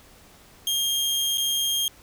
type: tone with dropouts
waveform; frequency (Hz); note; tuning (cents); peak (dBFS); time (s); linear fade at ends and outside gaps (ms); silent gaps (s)
sawtooth; 3221; G7; +46; -19; 0.67-1.88; 1; 1.374-1.38
effects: pink hiss -52 dBFS RMS until 2.02 s